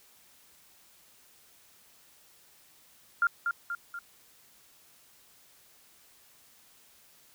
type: tone with echo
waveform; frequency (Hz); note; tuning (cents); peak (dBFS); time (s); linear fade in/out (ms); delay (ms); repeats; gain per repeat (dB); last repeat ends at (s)
sine; 1396.9; F6; 0; -21; 3.22-3.27; 2; 240; 3; -5; 3.99
effects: white hiss -60 dBFS RMS until 7.34 s